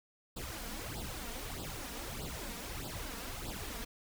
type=noise with flanger; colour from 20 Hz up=pink; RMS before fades=-42 dBFS; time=0.36-3.85 s; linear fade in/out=10 ms; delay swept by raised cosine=0.23 to 4.33 ms; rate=1.6 Hz; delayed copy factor=+0.8; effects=none